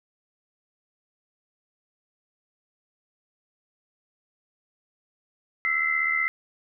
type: tone cluster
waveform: sine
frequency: 1326 / 1992 / 2068 Hz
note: E6 / B6 / C7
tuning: +10 / +14 / -21 cents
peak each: -31 / -29 / -23 dBFS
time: 5.65-6.28 s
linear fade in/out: 0 ms
effects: none